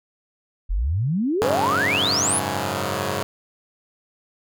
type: exponential sweep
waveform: sine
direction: up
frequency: 38.89 to 11450 Hz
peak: -19 dBFS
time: 0.69-2.4 s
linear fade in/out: 20 ms
type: chord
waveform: 5% pulse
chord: F# suspended second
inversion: none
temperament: equal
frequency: 92.5 / 103.83 / 138.59 Hz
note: F#2 / G#2 / C#3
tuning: 0 / 0 / 0 cents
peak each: -16 dBFS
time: 1.42-3.23 s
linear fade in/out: 0 ms
effects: none